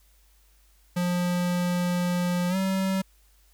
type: tone with pitch glide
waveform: square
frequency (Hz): 177.2 to 191.02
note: F3 to G3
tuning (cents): +25 to -45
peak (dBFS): -24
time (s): 0.96-3.02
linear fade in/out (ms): 10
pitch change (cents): +130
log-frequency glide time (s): 2.49-2.56
effects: added 50 Hz sine -58 dBFS peak until 3.53 s + white hiss -64 dBFS RMS until 3.53 s